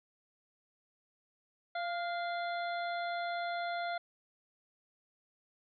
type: harmonic tone with a mistuned harmonic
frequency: 691 Hz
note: F5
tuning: 19 cents flat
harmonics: 1 / 2 / 3 / 5 / 6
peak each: -35 / -41 / -45 / -49 / -51 dBFS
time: 1.75-3.98 s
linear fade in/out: 5 ms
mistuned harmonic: 2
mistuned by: +40 cents
effects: none